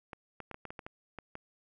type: clicks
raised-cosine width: 0.5 ms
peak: -27 dBFS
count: 10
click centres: 0.132 / 0.403 / 0.513 / 0.544 / 0.653 / 0.705 / 0.792 / 0.865 / 1.187 / 1.354 s
effects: none